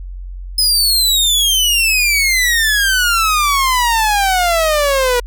sawtooth exponential sweep, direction down, 5110 to 480 Hz, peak -8 dBFS, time 0.58-5.2 s, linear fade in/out 5 ms, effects added 45 Hz sine -25 dBFS peak until 5.26 s

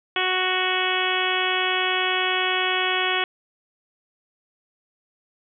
harmonic tone, 370 Hz, F#4, in tune, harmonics 1 / 2 / 3 / 4 / 5 / 6 / 7 / 8 / 9, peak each -29 / -29 / -29 / -29 / -29 / -29 / -29 / -29 / -29 dBFS, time 0.16-3.24 s, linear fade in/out 2 ms, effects none

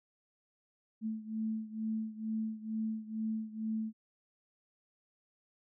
sine beating tone pair, 219 / 221.2 Hz, A3 / A3, -8 / +9 cents, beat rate 2.2 Hz, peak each -36 / -39 dBFS, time 1.01-3.93 s, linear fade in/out 50 ms, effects none

